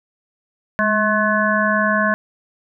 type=harmonic tone with a mistuned harmonic; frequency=214.3 Hz; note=A3; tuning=45 cents flat; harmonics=1 / 3 / 5 / 7 / 8; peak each=-21 / -21 / -21 / -21 / -21 dBFS; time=0.79-2.14 s; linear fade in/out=0 ms; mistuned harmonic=1; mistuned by=-55 cents; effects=none